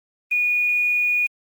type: tone with quantisation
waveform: sine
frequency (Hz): 2454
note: D#7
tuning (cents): -25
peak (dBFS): -17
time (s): 0.31-1.27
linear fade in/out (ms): 10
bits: 7
effects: Opus 32 kbps